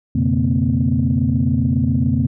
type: tone cluster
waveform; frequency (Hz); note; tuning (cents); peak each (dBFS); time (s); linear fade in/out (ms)
sine; 88.4 / 125 / 141.6 / 226.9 / 254.1; F2 / B2 / C#3 / A#3 / B3; +22 / +21 / +37 / -47 / +49; -20; 0.15-2.27; 5
effects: tanh soft clip ceiling -5 dBFS